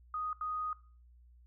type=tone bursts at uneven times; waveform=sine; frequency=1244.5 Hz; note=D#6; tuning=in tune; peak=-34 dBFS; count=2; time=0.14-0.33 / 0.41-0.73 s; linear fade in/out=2 ms; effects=noise-tail reverb RT60 0.4 s tail -20 dB re dry + added 60 Hz sine -57 dBFS peak until 1.46 s